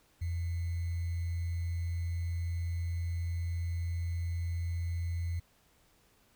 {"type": "tone with sample-and-hold", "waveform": "sine", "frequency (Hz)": 85.2, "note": "F2", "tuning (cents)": -42, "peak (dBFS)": -31, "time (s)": [0.21, 5.4], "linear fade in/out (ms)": 10, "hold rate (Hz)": 2100, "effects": ["pink hiss -67 dBFS RMS until 6.35 s"]}